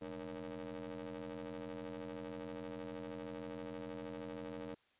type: ring-modulated tone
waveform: 25% pulse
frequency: 86.3 Hz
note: F2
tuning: 20 cents flat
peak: -37 dBFS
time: 0.01-4.75 s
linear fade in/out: 10 ms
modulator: 382 Hz
effects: white hiss -73 dBFS RMS until 4.99 s + resampled to 8000 Hz